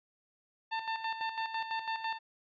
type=tone with tremolo; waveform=sawtooth; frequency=895 Hz; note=A5; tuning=29 cents sharp; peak=-28 dBFS; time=0.71-2.19 s; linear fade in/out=20 ms; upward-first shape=square; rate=6 Hz; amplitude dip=60%; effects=resampled to 11025 Hz